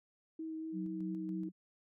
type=tone with vibrato; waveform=sine; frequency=318.9 Hz; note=D#4; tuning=43 cents sharp; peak=-39 dBFS; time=0.39-1.49 s; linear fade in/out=5 ms; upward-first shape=sine; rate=4.3 Hz; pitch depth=11 cents each way
type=tone with tremolo; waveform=sine; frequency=185 Hz; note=F#3; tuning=in tune; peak=-38 dBFS; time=0.72-1.52 s; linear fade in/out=50 ms; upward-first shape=square; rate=3.5 Hz; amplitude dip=35%
effects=none